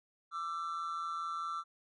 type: tone pair together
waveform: triangle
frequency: 1174.7 / 1339.5 Hz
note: D6 / E6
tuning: 0 / +27 cents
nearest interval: major second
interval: 227 cents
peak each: -38 / -36 dBFS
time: 0.31-1.64 s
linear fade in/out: 50 ms
effects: resampled to 22050 Hz